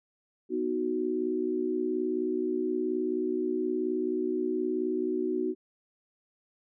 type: chord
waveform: sine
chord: B major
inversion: none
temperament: equal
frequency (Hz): 246.9 / 311.1 / 370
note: B3 / D#4 / F#4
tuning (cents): 0 / 0 / 0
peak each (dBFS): -34 / -32 / -29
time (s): 0.49-5.55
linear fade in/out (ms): 50
effects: none